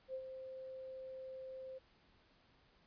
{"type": "tone with ADSR envelope", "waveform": "sine", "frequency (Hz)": 523.3, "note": "C5", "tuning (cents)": 0, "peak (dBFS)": -39, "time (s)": [0.08, 1.79], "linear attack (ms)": 61, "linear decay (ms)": 70, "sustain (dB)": -7, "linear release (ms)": 17, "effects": ["pink hiss -70 dBFS RMS until 2.86 s", "resampled to 11025 Hz"]}